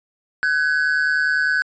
triangle tone pair together, 1511.3 / 1661.2 Hz, F#6 / G#6, +36 / 0 cents, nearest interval major second, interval 164 cents, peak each -16 / -20 dBFS, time 0.43-1.62 s, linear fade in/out 0 ms, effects resampled to 16000 Hz

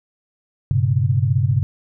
sine tone cluster, 98.9 / 121.9 / 136.9 Hz, G2 / B2 / C#3, +16 / -22 / -21 cents, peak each -19 dBFS, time 0.71-1.63 s, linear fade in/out 0 ms, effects none

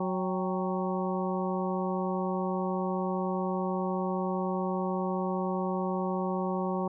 harmonic tone with a mistuned harmonic, 185 Hz, F#3, in tune, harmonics 1 / 2 / 3 / 4 / 5 / 6, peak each -31 / -34 / -36 / -37 / -38 / -39 dBFS, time 0-6.88 s, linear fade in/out 5 ms, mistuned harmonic 4, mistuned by +82 cents, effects none

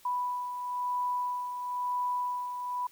sine beating tone pair, 987.8 / 988.8 Hz, B5 / B5, 0 / +2 cents, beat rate 1 Hz, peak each -30 / -39 dBFS, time 0.05-2.87 s, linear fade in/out 5 ms, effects white hiss -59 dBFS RMS until 2.91 s

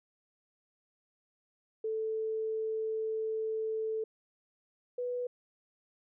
sine tone pair in turn, 440 / 492.2 Hz, A4 / B4, 0 / -6 cents, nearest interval major second, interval 194 cents, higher second, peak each -31 / -32 dBFS, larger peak first, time 1.84-4.04 / 4.98-5.27 s, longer first, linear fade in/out 5 ms, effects none

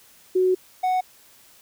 sine / triangle tone pair in turn, 370 / 740 Hz, F#4 / F#5, 0 / 0 cents, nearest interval octave, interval 1200 cents, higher second, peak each -16 / -17 dBFS, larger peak first, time 0.35-0.55 / 0.83-1.01 s, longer first, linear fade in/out 10 ms, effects white hiss -53 dBFS RMS until 1.61 s

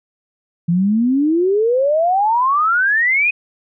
sine exponential sweep, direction up, 165.4 to 2534 Hz, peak -12 dBFS, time 0.68-3.31 s, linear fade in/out 10 ms, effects none

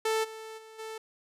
sawtooth tone with level steps, 441.2 Hz, A4, 5 cents sharp, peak -22 / -37 / -44 / -34 dBFS, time 0.05-0.98 s, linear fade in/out 5 ms, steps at 0.23 / 0.57 / 0.78 s, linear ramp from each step 20 ms, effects low-pass 12000 Hz 12 dB/octave

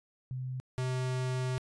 sine / square tone pair in turn, 128.6 / 128.15 Hz, C3 / C3, -30 / -36 cents, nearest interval unison, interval 6 cents, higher first, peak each -34 / -31 dBFS, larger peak second, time 0.31-0.6 / 0.78-1.58 s, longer second, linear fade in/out 0 ms, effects resampled to 22050 Hz

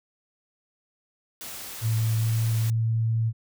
white noise, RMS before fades -38 dBFS, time 1.41-2.7 s, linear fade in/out 0 ms
sine tone with pitch glide, 111.8 to 113.1 Hz, A2 to A2, +28 to +48 cents, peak -21 dBFS, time 1.81-3.33 s, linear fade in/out 50 ms, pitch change +20 cents, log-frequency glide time 2.02-2.71 s
effects none

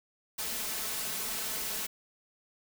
white noise with comb filter, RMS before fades -35 dBFS, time 0.38-1.87 s, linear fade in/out 10 ms, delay 4.6 ms, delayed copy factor +0.55, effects none

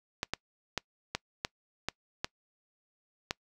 clicks, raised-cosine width 0.2 ms, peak -13 dBFS, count 8, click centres 0.231 / 0.336 / 0.777 / 1.15 / 1.449 / 1.886 / 2.245 / 3.309 s, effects noise-tail reverb RT60 0.1 s tail -25 dB re dry

